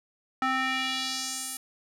square tone with band-pass filter sweep, 261.6 Hz, C4, in tune, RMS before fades -30 dBFS, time 0.42-1.57 s, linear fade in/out 2 ms, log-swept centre 1300 to 11000 Hz, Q 1.7, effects none

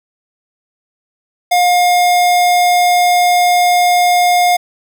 square tone, 712 Hz, F5, 33 cents sharp, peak -9 dBFS, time 1.51-4.57 s, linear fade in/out 10 ms, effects none

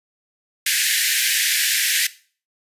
pink high-pass noise, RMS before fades -19 dBFS, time 0.66-2.07 s, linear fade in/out 5 ms, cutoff 1600 Hz, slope 96 dB/octave, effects noise-tail reverb RT60 0.4 s tail -17 dB re dry + resampled to 32000 Hz

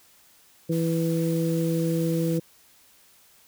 harmonic tone, 164.81 Hz, E3, in tune, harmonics 1 / 2 / 3, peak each -24 / -27 / -29 dBFS, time 0.69-2.4 s, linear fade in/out 10 ms
white noise, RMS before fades -42 dBFS, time 0.71-2.39 s, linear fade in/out 20 ms
effects white hiss -57 dBFS RMS until 3.47 s

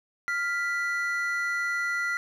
triangle tone pair together, 1396.9 / 1975.5 Hz, F6 / B6, 0 / 0 cents, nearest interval tritone, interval 600 cents, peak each -27 dBFS, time 0.28-2.17 s, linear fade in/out 0 ms, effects none

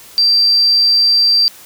sine tone, 4699 Hz, D8, in tune, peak -8 dBFS, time 0.18-1.48 s, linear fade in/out 0 ms, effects white hiss -39 dBFS RMS until 1.65 s

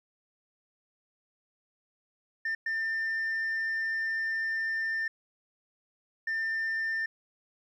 sine tone bursts at uneven times, 1796 Hz, A6, 35 cents sharp, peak -26 dBFS, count 3, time 2.45-2.55 / 2.66-5.08 / 6.27-7.06 s, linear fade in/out 5 ms, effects tanh soft clip ceiling -27 dBFS + 11-bit

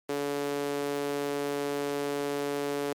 sawtooth tone with high-pass filter, 143.1 Hz, D3, 45 cents flat, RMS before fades -31 dBFS, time 0.09-2.93 s, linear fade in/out 5 ms, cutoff 380 Hz, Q 3, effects MP3 96 kbps

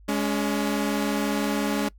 sawtooth tone pair together, 208 / 282.1 Hz, G#3 / C#4, +3 / +30 cents, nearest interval perfect fourth, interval 527 cents, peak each -22 dBFS, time 0.08-1.89 s, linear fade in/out 10 ms, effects noise-tail reverb RT60 0.1 s tail -23 dB re dry + added 50 Hz sine -47 dBFS peak until 1.98 s

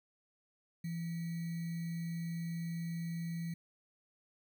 sine tone with sample-and-hold, 167.6 Hz, E3, 29 cents sharp, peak -36 dBFS, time 0.84-3.54 s, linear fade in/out 5 ms, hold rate 2100 Hz, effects none

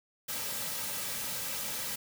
white noise with comb filter, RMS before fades -36 dBFS, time 0.28-1.96 s, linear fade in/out 10 ms, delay 2.8 ms, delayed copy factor -0.6, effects none

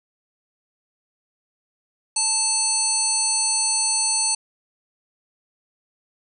harmonic tone, 880 Hz, A5, in tune, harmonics 1 / 3 / 5 / 7 / 9 / 10, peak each -31 / -34 / -25 / -26 / -27 / -22 dBFS, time 2.16-4.35 s, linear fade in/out 5 ms, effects none

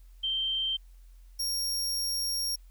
sine / sawtooth tone pair in turn, 3136 / 5572 Hz, G7 / F8, 0 / -5 cents, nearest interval minor seventh, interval 995 cents, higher second, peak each -27 / -26 dBFS, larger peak second, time 0.23-0.77 / 1.39-2.56 s, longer second, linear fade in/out 10 ms, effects added 43 Hz sine -49 dBFS peak until 2.7 s + white hiss -69 dBFS RMS until 2.7 s

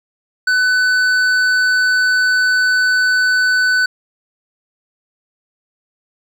sine tone with hard clipping, 1500 Hz, F#6, 23 cents sharp, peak -13 dBFS, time 0.47-3.86 s, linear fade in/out 5 ms, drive 8 dB, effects none

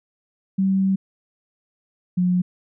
sine tone pair in turn, 192.2 / 180.14 Hz, G3 / F#3, -34 / -46 cents, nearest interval minor second, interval 112 cents, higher first, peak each -16 dBFS, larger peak neither, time 0.58-0.96 / 2.17-2.42 s, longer first, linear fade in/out 10 ms, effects none

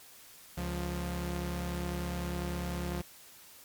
sawtooth tone pair together, 69.98 / 175.9 Hz, C#2 / F3, +17 / +13 cents, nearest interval octave + major third, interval 1596 cents, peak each -32 / -32 dBFS, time 0.57-3.02 s, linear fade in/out 10 ms, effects white hiss -54 dBFS RMS until 3.64 s + MP3 96 kbps

